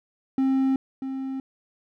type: tone with echo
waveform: triangle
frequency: 266.2 Hz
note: C4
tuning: 30 cents sharp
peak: -17 dBFS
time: 0.38-0.76 s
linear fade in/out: 2 ms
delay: 640 ms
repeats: 1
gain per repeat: -9 dB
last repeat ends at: 1.4 s
effects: none